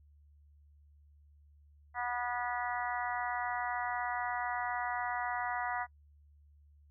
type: harmonic tone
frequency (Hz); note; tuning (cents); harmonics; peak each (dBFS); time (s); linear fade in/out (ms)
243.9; B3; -21; 3 / 4 / 5 / 6 / 7 / 8; -37 / -39 / -42 / -43 / -44 / -41; 1.94-5.87; 50
effects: noise-tail reverb RT60 0.1 s tail -26 dB re dry + added 73 Hz sine -59 dBFS peak until 6.9 s